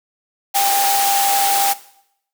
sine tone in noise, 795 Hz, G5, 24 cents sharp, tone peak -15 dBFS, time 0.54-1.74 s, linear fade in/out 20 ms, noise white, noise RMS -19 dBFS, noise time 0.54-1.74 s, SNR +1 dB, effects noise-tail reverb RT60 0.7 s tail -17 dB re dry + high-pass 400 Hz 12 dB/octave

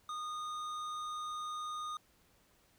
sine tone with hard clipping, 1229 Hz, D#6, 22 cents flat, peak -40 dBFS, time 0.09-1.97 s, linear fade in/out 2 ms, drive 11 dB, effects pink hiss -69 dBFS RMS until 2.78 s

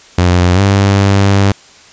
sawtooth tone with pitch glide, 89.2 to 98.97 Hz, F2 to G2, +37 to +17 cents, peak -3 dBFS, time 0.18-1.52 s, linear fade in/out 5 ms, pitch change +180 cents, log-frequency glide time 0.54-0.6 s, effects white hiss -40 dBFS RMS until 1.92 s + resampled to 16000 Hz

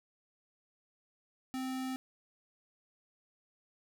square tone, 260.1 Hz, C4, 10 cents flat, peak -36 dBFS, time 1.54-1.96 s, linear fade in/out 0 ms, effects none

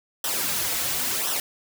white noise with flanger, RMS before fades -26 dBFS, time 0.24-1.4 s, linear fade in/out 2 ms, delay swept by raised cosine 0.43 to 5.03 ms, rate 0.95 Hz, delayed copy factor -0.65, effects none

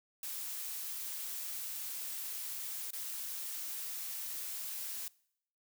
blue noise with dropouts, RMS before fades -41 dBFS, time 0.23-5.08 s, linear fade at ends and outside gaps 2 ms, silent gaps 2.907-2.932 s, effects noise-tail reverb RT60 0.7 s tail -23 dB re dry

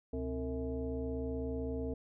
sine tone with frequency modulation, 261.6 Hz, C4, in tune, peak -34 dBFS, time 0.13-1.94 s, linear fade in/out 5 ms, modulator 193 Hz, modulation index 1.4, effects none

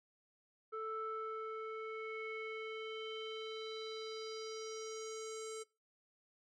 square tone with low-pass filter sweep, 440 Hz, A4, in tune, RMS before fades -44 dBFS, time 0.72-5.64 s, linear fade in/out 20 ms, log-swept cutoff 1200 to 8100 Hz, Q 4.3, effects noise-tail reverb RT60 0.3 s tail -24 dB re dry

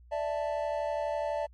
triangle chord, D suspended second, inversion none, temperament equal, 587.3 / 659.3 / 880 Hz, D5 / E5 / A5, 0 / 0 / 0 cents, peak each -30 / -32 / -34 dBFS, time 0.11-1.47 s, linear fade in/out 20 ms, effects added 60 Hz sine -52 dBFS peak until 1.53 s + MP3 48 kbps

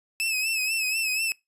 sawtooth tone with vibrato, 2599 Hz, E7, 25 cents flat, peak -21 dBFS, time 0.2-1.32 s, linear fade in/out 0 ms, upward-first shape sine, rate 4.1 Hz, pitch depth 63 cents each way, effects noise-tail reverb RT60 0.2 s tail -24 dB re dry + resampled to 32000 Hz

